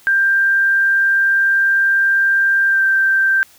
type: tone with pitch glide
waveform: sine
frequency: 1585 to 1567.7 Hz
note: G6 to G6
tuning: +19 to 0 cents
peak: -11 dBFS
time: 0.07-3.43 s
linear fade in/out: 0 ms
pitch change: -19 cents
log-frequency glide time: 2.69-2.81 s
effects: white hiss -48 dBFS RMS until 3.58 s

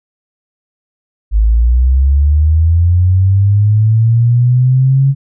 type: linear sweep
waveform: sine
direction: up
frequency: 51.1 to 138.59 Hz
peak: -6 dBFS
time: 1.31-5.15 s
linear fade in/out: 50 ms
effects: none

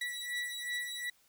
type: beating tone pair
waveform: 30% pulse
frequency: 1947 / 1949.7 Hz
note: B6 / B6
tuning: -25 / -23 cents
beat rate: 2.7 Hz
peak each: -36 / -36 dBFS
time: 0.01-1.1 s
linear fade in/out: 5 ms
effects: white hiss -68 dBFS RMS until 1.28 s

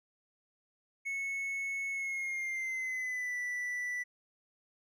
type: tone with pitch glide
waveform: triangle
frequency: 2200 to 1971.3 Hz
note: C#7 to B6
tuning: -14 to -4 cents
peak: -32 dBFS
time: 1.05-4.04 s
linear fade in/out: 20 ms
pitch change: -190 cents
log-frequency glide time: 1.91-3.37 s
effects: none

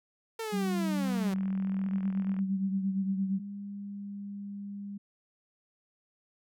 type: linear sweep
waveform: sawtooth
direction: down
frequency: 457.1 to 185 Hz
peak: -30 dBFS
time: 0.39-1.34 s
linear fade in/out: 5 ms
type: tone with vibrato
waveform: sine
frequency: 192.4 Hz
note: G3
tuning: 32 cents flat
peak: -28 dBFS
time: 0.52-3.4 s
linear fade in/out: 20 ms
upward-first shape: sine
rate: 15 Hz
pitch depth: 16 cents each way
type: click train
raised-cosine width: 0.5 ms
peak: -34 dBFS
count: 57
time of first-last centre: 1.05-2.39 s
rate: 41.8 Hz
type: tone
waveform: sine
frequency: 201.1 Hz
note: G3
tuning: 44 cents sharp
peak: -37 dBFS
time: 1.86-4.98 s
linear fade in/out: 10 ms
effects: none

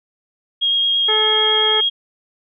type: tone with vibrato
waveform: sine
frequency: 3260 Hz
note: G#7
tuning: 33 cents flat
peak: -14 dBFS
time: 0.61-1.9 s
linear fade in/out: 20 ms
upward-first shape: triangle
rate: 9 Hz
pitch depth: 12 cents each way
type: harmonic tone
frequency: 431.9 Hz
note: A4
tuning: 32 cents flat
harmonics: 1 / 2 / 3 / 4 / 5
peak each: -21 / -24 / -26 / -27 / -28 dBFS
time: 1.08-1.81 s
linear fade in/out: 10 ms
effects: none

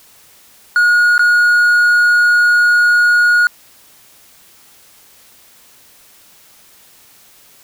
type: tone with dropouts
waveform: triangle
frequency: 1443 Hz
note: F#6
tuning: 44 cents flat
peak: -6 dBFS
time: 0.76-3.47 s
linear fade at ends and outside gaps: 1 ms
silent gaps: 1.18-1.193 s
effects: white hiss -46 dBFS RMS until 7.63 s

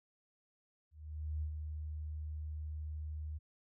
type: tone with ADSR envelope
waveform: sine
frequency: 76.6 Hz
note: D#2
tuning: 27 cents flat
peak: -34 dBFS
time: 0.91-3.39 s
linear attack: 510 ms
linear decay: 86 ms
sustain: -5 dB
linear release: 22 ms
effects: none

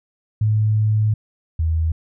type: tone pair in turn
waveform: sine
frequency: 107.6 / 80.61 Hz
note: A2 / E2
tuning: -38 / -38 cents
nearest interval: perfect fourth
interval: 500 cents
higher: first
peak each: -14 / -16 dBFS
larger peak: first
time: 0.41-1.14 / 1.59-1.92 s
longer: first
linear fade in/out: 5 ms
effects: none

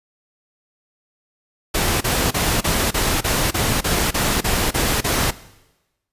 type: noise bursts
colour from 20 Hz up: pink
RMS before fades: -19 dBFS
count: 12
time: 1.74-5.31 s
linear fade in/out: 10 ms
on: 270 ms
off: 30 ms
effects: noise-tail reverb RT60 1.0 s tail -18 dB re dry + resampled to 32000 Hz

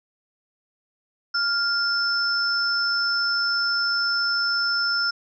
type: tone pair together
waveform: sine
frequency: 1401 / 5286 Hz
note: F6 / E8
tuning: +5 / +4 cents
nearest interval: octave + major seventh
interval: 2299 cents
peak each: -23 dBFS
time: 1.34-5.11 s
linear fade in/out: 10 ms
effects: none

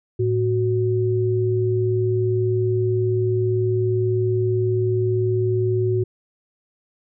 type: tone pair together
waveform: sine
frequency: 110.61 / 370 Hz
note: A2 / F#4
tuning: +10 / 0 cents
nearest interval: octave + major sixth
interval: 2090 cents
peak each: -20 dBFS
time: 0.19-6.04 s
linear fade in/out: 10 ms
effects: none

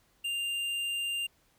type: tone with tanh clipping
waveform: sine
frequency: 2794 Hz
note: F7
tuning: in tune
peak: -32 dBFS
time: 0.24-1.27 s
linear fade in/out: 10 ms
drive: 11 dB
effects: pink hiss -68 dBFS RMS until 1.58 s

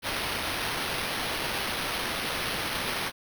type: noise with sample-and-hold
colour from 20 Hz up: white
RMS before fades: -31 dBFS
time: 0.02-3.12 s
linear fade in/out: 50 ms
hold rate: 7350 Hz
effects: none

